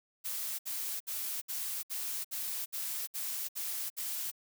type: noise bursts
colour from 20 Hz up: blue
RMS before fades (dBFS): -37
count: 10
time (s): 0.24-4.316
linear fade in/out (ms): 20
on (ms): 350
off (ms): 64
effects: none